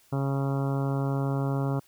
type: harmonic tone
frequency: 137.5 Hz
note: C#3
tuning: 14 cents flat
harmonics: 1 / 2 / 3 / 4 / 5 / 6 / 7 / 8 / 9 / 10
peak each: -26 / -32 / -36 / -38 / -40 / -42 / -43 / -44 / -45 / -46 dBFS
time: 0.12-1.8 s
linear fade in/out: 10 ms
effects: white hiss -61 dBFS RMS until 1.87 s